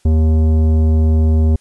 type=tone with tanh clipping; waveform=sine; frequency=78.9 Hz; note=D#2; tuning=25 cents sharp; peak=-11 dBFS; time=0.05-1.56 s; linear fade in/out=5 ms; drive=13 dB; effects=white hiss -56 dBFS RMS until 1.6 s + resampled to 24000 Hz